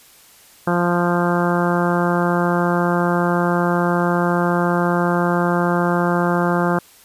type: harmonic tone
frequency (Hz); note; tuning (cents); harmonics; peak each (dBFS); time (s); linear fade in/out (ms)
174.61; F3; 0; 1 / 2 / 3 / 4 / 5 / 6 / 7 / 8 / 9; -19 / -22 / -24 / -25 / -26 / -27 / -27 / -28 / -29; 0.67-6.79; 5
effects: white hiss -48 dBFS RMS until 7.04 s + resampled to 32000 Hz